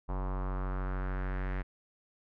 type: tone with low-pass filter sweep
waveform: square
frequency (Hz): 46.81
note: F#1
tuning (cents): +21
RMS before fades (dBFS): -34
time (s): 0.08-1.63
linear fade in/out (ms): 20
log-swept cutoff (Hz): 990 to 1900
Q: 2.9
effects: none